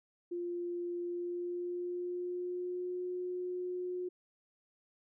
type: tone with pitch glide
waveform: sine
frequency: 349.2 to 361.1 Hz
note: F4 to F#4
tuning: 0 to -42 cents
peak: -35 dBFS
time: 0.31-4.09 s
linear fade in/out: 10 ms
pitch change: +58 cents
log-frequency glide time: 1.02-3.03 s
effects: none